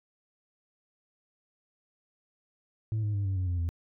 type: tone with pitch steps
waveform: sine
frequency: 109.4 / 104.82 / 100.44 / 96.23 / 92.21 / 88.35 / 84.65 Hz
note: A2 / G#2 / G2 / G2 / F#2 / F2 / E2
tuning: -9 / +16 / +43 / -32 / -5 / +21 / +46 cents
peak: -24 dBFS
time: 2.92-3.69 s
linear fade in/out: 0 ms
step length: 110 ms
effects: tanh soft clip ceiling -26 dBFS